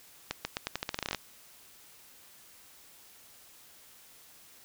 accelerating click train, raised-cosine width 0.2 ms, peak -14 dBFS, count 15, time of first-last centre 0.31-1.147 s, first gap 140 ms, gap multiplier 0.85, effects white hiss -56 dBFS RMS until 4.64 s

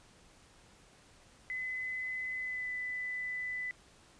sine tone with pitch glide, 2021 to 1997.8 Hz, B6 to B6, +39 to +19 cents, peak -35 dBFS, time 1.5-3.71 s, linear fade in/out 0 ms, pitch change -20 cents, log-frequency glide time 2.37-2.7 s, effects pink hiss -61 dBFS RMS until 4.19 s + resampled to 22050 Hz

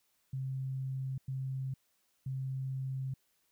sine tone bursts at uneven times, 132.6 Hz, C3, 23 cents sharp, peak -34 dBFS, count 3, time 0.33-1.18 / 1.28-1.74 / 2.26-3.14 s, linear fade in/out 5 ms, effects white hiss -75 dBFS RMS until 3.51 s

